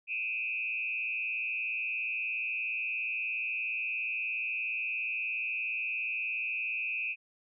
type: tone with frequency modulation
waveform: sine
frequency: 2529 Hz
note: D#7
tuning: 28 cents sharp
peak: -31 dBFS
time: 0.07-7.16 s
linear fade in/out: 50 ms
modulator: 117 Hz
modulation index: 1.1
effects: none